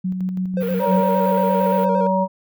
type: tone with tremolo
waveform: sine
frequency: 185 Hz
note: F#3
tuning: in tune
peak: -19 dBFS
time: 0.04-1.01 s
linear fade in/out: 10 ms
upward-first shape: square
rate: 6 Hz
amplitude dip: 35%
type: tone with vibrato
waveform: triangle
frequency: 493.9 Hz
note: B4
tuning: in tune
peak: -20 dBFS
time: 0.57-2.07 s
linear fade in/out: 2 ms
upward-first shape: square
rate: 8.7 Hz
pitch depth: 88 cents each way
type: band-stop noise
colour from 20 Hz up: white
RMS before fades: -36 dBFS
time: 0.6-1.86 s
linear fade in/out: 20 ms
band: 2800 to 16000 Hz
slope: 24 dB/octave
type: harmonic tone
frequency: 189.1 Hz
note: F#3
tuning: 38 cents sharp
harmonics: 1 / 3 / 5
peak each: -20 / -20 / -20 dBFS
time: 0.79-2.28 s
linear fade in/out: 50 ms
effects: none